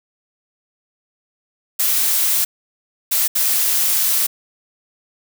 blue noise bursts at uneven times, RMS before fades -17 dBFS, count 3, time 1.79-2.45 / 3.11-3.28 / 3.35-4.27 s, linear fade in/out 10 ms, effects none

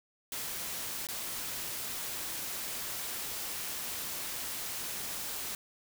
white noise with dropouts, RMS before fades -38 dBFS, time 0.32-5.55 s, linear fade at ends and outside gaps 1 ms, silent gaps 1.07-1.087 s, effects none

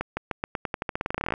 accelerating click train, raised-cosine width 0.5 ms, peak -12 dBFS, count 22, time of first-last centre 0.01-1.339 s, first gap 160 ms, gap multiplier 0.89, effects none

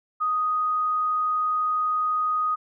sine tone, 1246 Hz, D#6, 2 cents sharp, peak -21 dBFS, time 0.2-2.56 s, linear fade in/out 20 ms, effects none

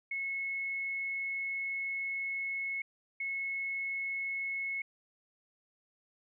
sine tone bursts at uneven times, 2187 Hz, C#7, 24 cents flat, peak -33 dBFS, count 2, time 0.11-2.82 / 3.2-4.82 s, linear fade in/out 5 ms, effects none

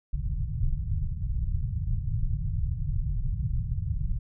pink low-pass noise, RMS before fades -28 dBFS, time 0.13-4.19 s, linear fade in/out 10 ms, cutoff 150 Hz, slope 48 dB/octave, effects none

